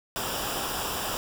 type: noise with comb filter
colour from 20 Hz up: pink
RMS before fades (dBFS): -31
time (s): 0.16-1.17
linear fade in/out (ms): 0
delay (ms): 0.47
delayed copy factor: -0.65
effects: none